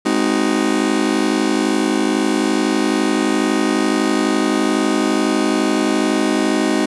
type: chord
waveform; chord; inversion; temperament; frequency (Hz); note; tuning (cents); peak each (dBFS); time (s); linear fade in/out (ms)
40% pulse; Ab dominant seventh; none; just; 207.7 / 259.6 / 311.5 / 373.8; Ab3 / C4 / Eb4 / Gb4; 0 / -13 / +2 / +18; -21 / -19 / -18 / -21; 0.05-6.86; 10
effects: resampled to 24000 Hz